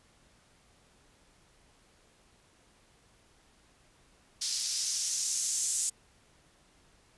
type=noise with band-pass filter sweep; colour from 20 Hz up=blue; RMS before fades=-32 dBFS; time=4.41-5.9 s; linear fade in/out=10 ms; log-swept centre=4900 to 7500 Hz; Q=2.6; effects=pink hiss -64 dBFS RMS until 7.17 s + resampled to 24000 Hz